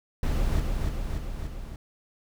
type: noise with echo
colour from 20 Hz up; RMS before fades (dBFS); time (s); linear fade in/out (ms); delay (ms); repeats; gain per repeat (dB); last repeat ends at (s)
brown; -25; 0.23-0.6; 2; 290; 4; -3; 1.76
effects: none